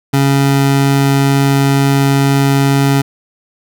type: tone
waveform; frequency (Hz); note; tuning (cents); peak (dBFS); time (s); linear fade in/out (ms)
25% pulse; 138.3; C#3; -4; -5; 0.13-3.02; 10
effects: none